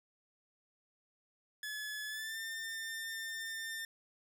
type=tone with pitch glide; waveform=sawtooth; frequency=1712 to 1801.3 Hz; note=A6 to A6; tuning=-48 to +40 cents; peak=-36 dBFS; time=1.63-3.85 s; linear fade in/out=2 ms; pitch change=+88 cents; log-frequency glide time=2.07-2.39 s; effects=none